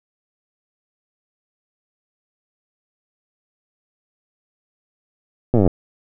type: slowing click train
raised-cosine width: 2 ms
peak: -3 dBFS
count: 15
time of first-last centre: 5.54-5.677 s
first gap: 8 ms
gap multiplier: 1.03
effects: none